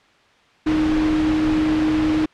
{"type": "tone in noise", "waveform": "sine", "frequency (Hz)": 310.6, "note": "D#4", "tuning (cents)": -3, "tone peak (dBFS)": -16, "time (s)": [0.66, 2.26], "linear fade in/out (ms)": 10, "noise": "pink", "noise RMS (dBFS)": -26, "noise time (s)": [0.66, 2.26], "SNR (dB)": 7, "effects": ["white hiss -54 dBFS RMS until 2.33 s", "low-pass 3000 Hz 12 dB/octave"]}